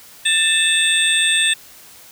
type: tone cluster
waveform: sine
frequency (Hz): 1782 / 2634 / 3481 / 3648 / 8350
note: A6 / E7 / A7 / A#7 / C9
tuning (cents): +22 / -2 / -19 / -38 / -5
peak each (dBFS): -20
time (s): 0.25-1.54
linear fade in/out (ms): 10
effects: white hiss -43 dBFS RMS until 2.11 s

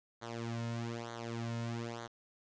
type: tone with flanger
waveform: sawtooth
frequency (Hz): 116.54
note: A#2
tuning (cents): 0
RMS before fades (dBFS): -40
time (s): 0.21-2.08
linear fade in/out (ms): 20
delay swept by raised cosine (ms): 0.38 to 2.58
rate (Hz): 1.1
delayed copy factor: -0.85
effects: resampled to 16000 Hz + 10-bit

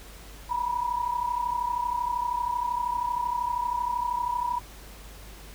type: tone pair together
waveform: sine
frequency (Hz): 946 / 978.8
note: A#5 / B5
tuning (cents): +25 / -16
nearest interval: minor second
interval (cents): 59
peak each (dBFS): -30 / -27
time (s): 0.49-4.6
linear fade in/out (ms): 20
effects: added 50 Hz sine -45 dBFS peak until 5.54 s + pink hiss -48 dBFS RMS until 5.54 s

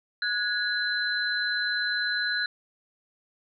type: tone cluster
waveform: sine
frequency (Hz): 1464 / 1668 / 4060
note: F#6 / G#6 / B7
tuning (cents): -19 / +7 / +47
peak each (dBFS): -29 / -29 / -30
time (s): 0.22-2.46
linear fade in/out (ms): 2
effects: none

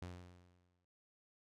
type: tone with exponential decay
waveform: sawtooth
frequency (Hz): 89.2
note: F2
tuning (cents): +37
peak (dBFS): -40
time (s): 0.02-0.85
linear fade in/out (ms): 0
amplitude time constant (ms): 180
effects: low-pass 8000 Hz 12 dB/octave

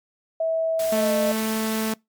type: tone with pitch glide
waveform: sine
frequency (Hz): 650 to 613.5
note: E5 to D#5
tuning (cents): -24 to -25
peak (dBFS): -20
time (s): 0.4-1.32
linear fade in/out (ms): 5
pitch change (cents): -101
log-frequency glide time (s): 0.94-1.14
type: noise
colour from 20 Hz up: white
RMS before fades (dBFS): -34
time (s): 0.79-1.93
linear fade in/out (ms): 5
type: tone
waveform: sawtooth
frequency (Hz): 220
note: A3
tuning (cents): 0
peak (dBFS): -19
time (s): 0.92-1.94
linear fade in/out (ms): 5
effects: noise-tail reverb RT60 0.2 s tail -26 dB re dry + MP3 96 kbps

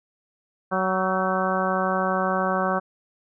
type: harmonic tone with a mistuned harmonic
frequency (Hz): 187.4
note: F#3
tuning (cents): +22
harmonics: 1 / 2 / 3 / 4 / 5 / 6 / 7 / 8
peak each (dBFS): -28 / -31 / -27 / -28 / -32 / -28 / -30 / -31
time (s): 0.71-2.8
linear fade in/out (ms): 20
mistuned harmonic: 8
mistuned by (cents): +36
effects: none

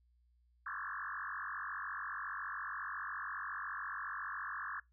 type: tone with frequency modulation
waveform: sine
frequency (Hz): 1396.9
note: F6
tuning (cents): 0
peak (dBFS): -39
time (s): 0.66-4.8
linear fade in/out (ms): 5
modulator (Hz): 47.2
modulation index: 7.3
effects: noise-tail reverb RT60 0.2 s tail -23 dB re dry + added 60 Hz sine -68 dBFS peak until 4.92 s

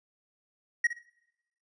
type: tone with echo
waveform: triangle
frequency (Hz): 1894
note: A#6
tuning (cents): +27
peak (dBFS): -19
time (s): 0.84-0.87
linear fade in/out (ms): 5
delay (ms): 61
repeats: 3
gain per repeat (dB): -12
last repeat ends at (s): 1.053
effects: noise-tail reverb RT60 0.9 s tail -23 dB re dry + resampled to 22050 Hz

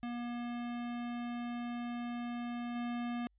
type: tone with level steps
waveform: square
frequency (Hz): 239.6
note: A#3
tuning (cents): +48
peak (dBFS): -38 / -36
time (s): 0.03-3.27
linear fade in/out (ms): 0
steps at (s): 2.75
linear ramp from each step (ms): 10
effects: added 50 Hz sine -69 dBFS peak until 3.38 s + resampled to 8000 Hz

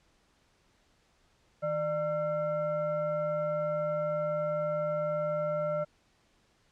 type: tone with frequency modulation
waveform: sine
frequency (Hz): 598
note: D5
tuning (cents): +31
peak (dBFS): -28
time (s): 1.62-5.85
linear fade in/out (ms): 20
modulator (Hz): 757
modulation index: 0.65
effects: pink hiss -68 dBFS RMS until 6.71 s + low-pass 7000 Hz 12 dB/octave

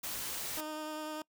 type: noise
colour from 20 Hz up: white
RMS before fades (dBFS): -39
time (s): 0.03-0.61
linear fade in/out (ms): 10
type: tone with vibrato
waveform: 15% pulse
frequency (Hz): 308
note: D#4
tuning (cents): -17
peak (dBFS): -32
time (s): 0.57-1.22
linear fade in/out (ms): 2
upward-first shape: triangle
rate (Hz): 10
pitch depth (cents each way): 17
effects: noise-tail reverb RT60 0.1 s tail -24 dB re dry

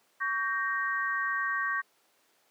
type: chord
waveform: sine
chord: G diminished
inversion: second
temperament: equal with one note detuned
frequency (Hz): 1126.8 / 1568 / 1864.7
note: Db6 / G6 / Bb6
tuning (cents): +28 / 0 / 0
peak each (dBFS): -32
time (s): 0.2-1.82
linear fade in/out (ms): 20
effects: pink hiss -67 dBFS RMS until 2.5 s + high-pass 400 Hz 12 dB/octave

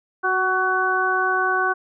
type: harmonic tone with a mistuned harmonic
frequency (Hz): 374.6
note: F#4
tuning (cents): +21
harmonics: 1 / 2 / 3 / 4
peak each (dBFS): -26 / -25 / -23 / -21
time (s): 0.23-1.74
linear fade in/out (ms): 20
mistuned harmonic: 1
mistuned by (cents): -19
effects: none

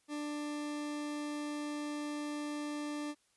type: tone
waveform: 40% pulse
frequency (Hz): 295.7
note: D4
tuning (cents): +12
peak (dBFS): -36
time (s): 0.08-3.15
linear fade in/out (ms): 50
effects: white hiss -73 dBFS RMS until 3.36 s + resampled to 24000 Hz

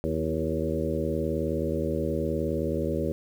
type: harmonic tone with a mistuned harmonic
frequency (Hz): 79.1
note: D#2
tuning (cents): +29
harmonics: 1 / 2 / 3 / 4 / 5 / 6 / 7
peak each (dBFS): -33 / -33 / -33 / -33 / -33 / -33 / -33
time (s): 0.04-3.12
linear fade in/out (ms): 0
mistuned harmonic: 4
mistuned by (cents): +48
effects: 9-bit

